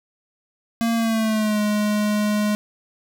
square tone with pitch glide, 230 to 209.7 Hz, A#3 to G#3, -23 to +17 cents, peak -19 dBFS, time 0.81-2.55 s, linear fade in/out 0 ms, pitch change -160 cents, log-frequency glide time 0.95-1.6 s, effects none

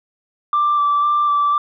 sine tone with vibrato, 1172 Hz, D6, 4 cents flat, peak -12 dBFS, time 0.53-1.58 s, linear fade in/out 2 ms, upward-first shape square, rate 2 Hz, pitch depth 13 cents each way, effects tanh soft clip ceiling -10 dBFS

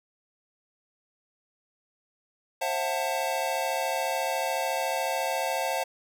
square chord, F# half-diminished seventh, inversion second, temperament just, 532.8 / 666 / 740 / 888 Hz, C5 / E5 / F#5 / A5, +31 / +18 / 0 / +16 cents, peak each -33 dBFS, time 2.61-5.84 s, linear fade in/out 10 ms, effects none

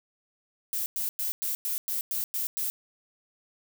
violet noise bursts, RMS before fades -30 dBFS, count 9, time 0.73-2.7 s, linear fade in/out 0 ms, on 130 ms, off 100 ms, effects none

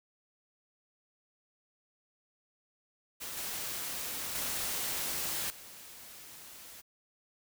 white noise with level steps, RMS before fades -41 / -38 / -35 / -50 dBFS, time 3.2-6.82 s, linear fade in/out 20 ms, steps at 3.37 / 4.35 / 5.5 s, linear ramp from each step 2 ms, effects none

